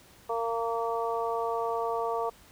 harmonic tone, 230 Hz, A#3, 23 cents flat, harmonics 2 / 3 / 4 / 5, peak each -31 / -33 / -34 / -35 dBFS, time 0.29-2.3 s, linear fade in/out 10 ms, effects pink hiss -56 dBFS RMS until 2.51 s

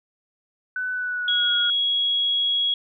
sine tone with pitch glide, 1500 to 1432.3 Hz, F#6 to F6, +23 to +43 cents, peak -24 dBFS, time 0.76-1.7 s, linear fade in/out 2 ms, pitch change -80 cents, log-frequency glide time 0.93-1.57 s
sine tone, 3322 Hz, G#7, in tune, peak -19 dBFS, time 1.28-2.74 s, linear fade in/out 2 ms
effects none

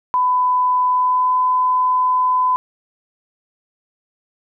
sine tone with pitch glide, 1001 to 1009.1 Hz, B5 to B5, +23 to +37 cents, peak -13 dBFS, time 0.14-2.56 s, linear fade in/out 0 ms, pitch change +14 cents, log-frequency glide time 0.88-1.35 s, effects none

